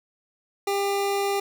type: tone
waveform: 25% pulse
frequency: 399.1 Hz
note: G4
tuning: 31 cents sharp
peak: -19 dBFS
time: 0.67-1.4 s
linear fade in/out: 5 ms
effects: none